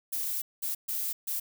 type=noise bursts at uneven times; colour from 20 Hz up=violet; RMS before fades=-32 dBFS; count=4; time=0.12-0.42 / 0.62-0.75 / 0.88-1.13 / 1.27-1.4 s; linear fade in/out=10 ms; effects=none